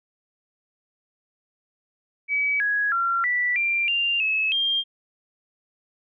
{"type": "tone with pitch steps", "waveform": "sine", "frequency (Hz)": [2281, 1666, 1371, 1965, 2373, 2790, 2587, 3201], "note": ["C#7", "G#6", "F6", "B6", "D7", "F7", "E7", "G7"], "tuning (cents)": [49, 5, -32, -9, 17, -2, -33, 36], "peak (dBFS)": -20, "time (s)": [2.28, 4.84], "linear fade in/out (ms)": 50, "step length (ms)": 320, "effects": []}